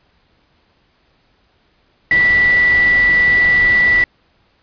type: tone in noise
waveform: sine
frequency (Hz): 1962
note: B6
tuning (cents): -12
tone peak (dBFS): -9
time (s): 2.11-4.04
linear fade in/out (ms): 2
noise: pink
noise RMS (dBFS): -26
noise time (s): 2.11-4.04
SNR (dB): +14
effects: pink hiss -58 dBFS RMS until 4.62 s + resampled to 11025 Hz